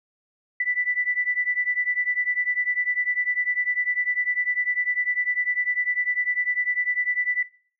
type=beating tone pair; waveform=sine; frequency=1975.5 / 1985.5 Hz; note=B6 / B6; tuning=0 / +9 cents; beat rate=10 Hz; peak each=-25 dBFS; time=0.6-7.43 s; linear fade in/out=5 ms; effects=noise-tail reverb RT60 0.5 s tail -19 dB re dry